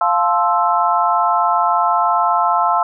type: chord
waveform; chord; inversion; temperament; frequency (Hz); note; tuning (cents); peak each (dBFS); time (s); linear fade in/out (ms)
sine; F major seventh; none; equal with one note detuned; 698.5 / 871.9 / 1046.5 / 1318.5; F5 / A5 / C6 / E6; 0 / -16 / 0 / 0; -18; 0.01-2.83; 2
effects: none